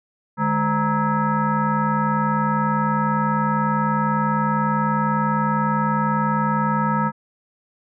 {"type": "tone with frequency modulation", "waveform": "sine", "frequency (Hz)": 573, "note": "D5", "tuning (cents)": -43, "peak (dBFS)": -17, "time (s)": [0.37, 7.12], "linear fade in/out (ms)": 50, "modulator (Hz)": 362, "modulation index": 2.3, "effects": []}